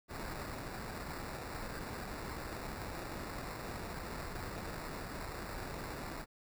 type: noise with sample-and-hold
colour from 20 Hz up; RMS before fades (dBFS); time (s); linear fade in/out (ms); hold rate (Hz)
pink; -43; 0.08-6.26; 50; 3150
effects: none